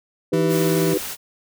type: chord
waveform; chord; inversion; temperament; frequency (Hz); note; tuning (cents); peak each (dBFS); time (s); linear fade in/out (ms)
sine; Eb augmented; none; equal with one note detuned; 311.1 / 389.5 / 493.9; Eb4 / G4 / B4; 0 / -11 / 0; -23 / -21 / -23; 0.32-0.98; 5
type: tone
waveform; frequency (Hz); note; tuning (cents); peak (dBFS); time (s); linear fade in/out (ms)
40% pulse; 164.81; E3; 0; -20; 0.33-0.94; 5
type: noise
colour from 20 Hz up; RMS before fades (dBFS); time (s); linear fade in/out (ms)
white; -30; 0.48-1.17; 50
effects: none